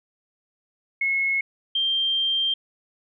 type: tone pair in turn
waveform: sine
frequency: 2178 / 3170 Hz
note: C#7 / G7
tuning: -31 / +19 cents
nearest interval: tritone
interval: 650 cents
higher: second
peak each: -20 dBFS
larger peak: neither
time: 1.01-1.41 / 1.75-2.54 s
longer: second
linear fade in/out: 5 ms
effects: none